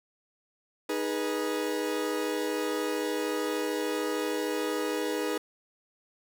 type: chord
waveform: 40% pulse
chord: G# minor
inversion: second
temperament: equal with one note detuned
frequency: 311.1 / 415.3 / 488.5 Hz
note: D#4 / G#4 / B4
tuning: 0 / 0 / -19 cents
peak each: -32 dBFS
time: 0.89-5.38 s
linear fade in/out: 5 ms
effects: none